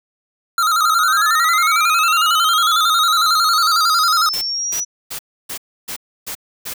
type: tone with vibrato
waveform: square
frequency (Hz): 1314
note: E6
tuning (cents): -6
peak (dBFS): -14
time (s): 0.58-4.29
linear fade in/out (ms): 2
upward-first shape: square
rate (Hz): 11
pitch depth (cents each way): 76
type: linear sweep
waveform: sine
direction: up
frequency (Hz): 1174.7 to 5920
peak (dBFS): -19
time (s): 0.8-4.85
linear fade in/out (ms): 20
type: noise bursts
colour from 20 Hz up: white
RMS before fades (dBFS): -27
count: 7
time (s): 4.33-6.739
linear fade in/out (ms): 10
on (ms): 87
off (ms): 300
effects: none